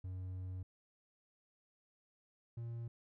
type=tone pair in turn; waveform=triangle; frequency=92.5 / 116.91 Hz; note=F#2 / A#2; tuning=0 / +5 cents; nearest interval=major third; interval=405 cents; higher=second; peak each=-39 / -39 dBFS; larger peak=neither; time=0.04-0.63 / 2.57-2.88 s; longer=first; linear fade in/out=5 ms; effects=none